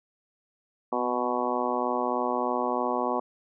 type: harmonic tone with a mistuned harmonic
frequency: 123.2 Hz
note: B2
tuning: 4 cents flat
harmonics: 2 / 3 / 4 / 5 / 6 / 7 / 8 / 9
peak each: -33 / -33 / -33 / -33 / -33 / -33 / -33 / -33 dBFS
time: 0.92-3.2 s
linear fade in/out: 5 ms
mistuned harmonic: 2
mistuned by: +30 cents
effects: none